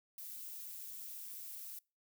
violet noise with amplitude modulation, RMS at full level -45 dBFS, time 0.18-1.79 s, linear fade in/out 2 ms, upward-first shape sine, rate 202 Hz, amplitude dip 55%, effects noise-tail reverb RT60 0.3 s tail -25 dB re dry

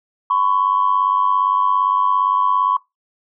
sine tone pair together, 1011.2 / 1108.7 Hz, B5 / C#6, +41 / 0 cents, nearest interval major second, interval 159 cents, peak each -16 / -16 dBFS, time 0.3-2.77 s, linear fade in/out 5 ms, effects noise-tail reverb RT60 0.2 s tail -23 dB re dry + tanh soft clip ceiling -6 dBFS

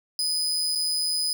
35% pulse tone with dropouts, 4991 Hz, D#8, 5 cents sharp, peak -22 dBFS, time 0.19-1.33 s, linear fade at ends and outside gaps 1 ms, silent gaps 0.751-0.756 s, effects none

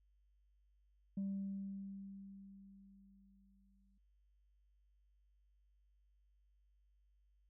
sine tone with exponential decay, 196 Hz, G3, in tune, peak -35 dBFS, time 1.17-3.98 s, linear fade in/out 5 ms, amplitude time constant 610 ms, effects tanh soft clip ceiling -35 dBFS + added 50 Hz sine -70 dBFS peak until 7.49 s

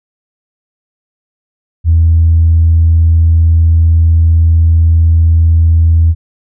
sine tone, 82.2 Hz, E2, 4 cents flat, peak -3 dBFS, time 1.84-6.15 s, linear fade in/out 50 ms, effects tanh soft clip ceiling 0 dBFS

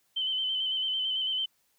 sine tone with vibrato, 3070 Hz, G7, 37 cents flat, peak -27 dBFS, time 0.16-1.46 s, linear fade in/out 10 ms, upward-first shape square, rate 9 Hz, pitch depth 27 cents each way, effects white hiss -71 dBFS RMS until 1.78 s

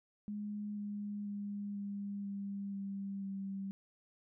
sine tone with pitch steps, 207.7 / 205.6 / 203.4 / 201.3 / 199.24 / 197.18 / 195.14 Hz, G#3 / G#3 / G#3 / G3 / G3 / G3 / G3, 0 / -17 / -36 / +46 / +28 / +10 / -8 cents, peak -38 dBFS, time 0.28-3.71 s, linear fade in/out 0 ms, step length 490 ms, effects none

